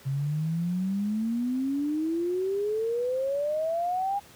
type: exponential sweep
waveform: sine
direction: up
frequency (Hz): 133 to 816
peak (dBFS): -25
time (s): 0.05-4.2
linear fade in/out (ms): 20
effects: pink hiss -52 dBFS RMS until 4.35 s + high-pass 80 Hz 12 dB/octave